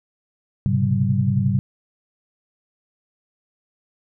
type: tone cluster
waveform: sine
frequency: 102.6 / 125 / 136.1 / 192.1 Hz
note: G#2 / B2 / C#3 / G3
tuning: -21 / +21 / -31 / -35 cents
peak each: -22 dBFS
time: 0.66-1.59 s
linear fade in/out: 0 ms
effects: none